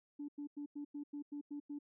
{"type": "tone bursts", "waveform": "sine", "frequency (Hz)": 290.2, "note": "D4", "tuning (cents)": -21, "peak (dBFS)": -40, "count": 9, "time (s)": [0.19, 1.789], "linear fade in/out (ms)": 10, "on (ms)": 95, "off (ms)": 93, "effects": ["tanh soft clip ceiling -37 dBFS"]}